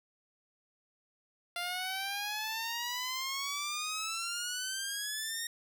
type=exponential sweep; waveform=10% pulse; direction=up; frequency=693 to 1864.7 Hz; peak=-26 dBFS; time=1.56-5.47 s; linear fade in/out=2 ms; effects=none